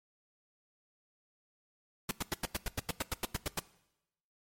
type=noise bursts; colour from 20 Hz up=pink; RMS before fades=-33 dBFS; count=14; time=2.09-3.593 s; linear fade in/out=2 ms; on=21 ms; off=93 ms; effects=noise-tail reverb RT60 0.9 s tail -20 dB re dry + MP3 64 kbps